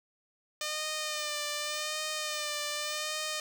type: tone with vibrato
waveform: 5% pulse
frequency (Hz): 604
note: D5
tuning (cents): +48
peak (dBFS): -21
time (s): 0.61-3.4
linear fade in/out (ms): 2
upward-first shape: sine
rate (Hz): 0.86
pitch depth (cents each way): 36
effects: none